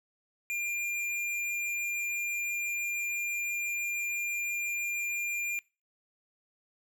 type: tone with tanh clipping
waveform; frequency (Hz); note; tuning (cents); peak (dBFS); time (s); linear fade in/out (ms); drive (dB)
sine; 2399; D7; +36; -32; 0.5-5.59; 0; 18
effects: noise-tail reverb RT60 0.3 s tail -23 dB re dry